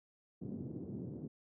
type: band-pass noise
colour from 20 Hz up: white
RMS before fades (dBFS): -44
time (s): 0.41-1.28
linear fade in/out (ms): 10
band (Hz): 110 to 310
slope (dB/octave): 24
effects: none